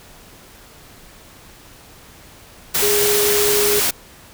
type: tone in noise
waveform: sine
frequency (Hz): 413.6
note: G#4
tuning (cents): -7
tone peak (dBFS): -17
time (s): 2.82-3.8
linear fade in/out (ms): 10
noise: white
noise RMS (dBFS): -18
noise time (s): 2.74-3.91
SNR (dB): -2
effects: pink hiss -44 dBFS RMS until 4.33 s